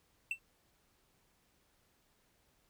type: tone with exponential decay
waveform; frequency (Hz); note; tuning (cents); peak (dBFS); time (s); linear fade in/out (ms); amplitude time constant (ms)
triangle; 2683; E7; +30; -28; 0.31-0.39; 2; 17
effects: pink hiss -73 dBFS RMS until 2.69 s